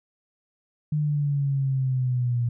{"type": "exponential sweep", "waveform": "sine", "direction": "down", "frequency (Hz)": [152.2, 118.5], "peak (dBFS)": -21, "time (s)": [0.92, 2.49], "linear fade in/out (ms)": 5, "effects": []}